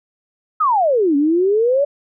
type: exponential two-way sweep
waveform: sine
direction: down then up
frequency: 1319 to 277.2 to 586 Hz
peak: -12 dBFS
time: 0.6-1.85 s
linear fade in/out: 10 ms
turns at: 1.16 s
effects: none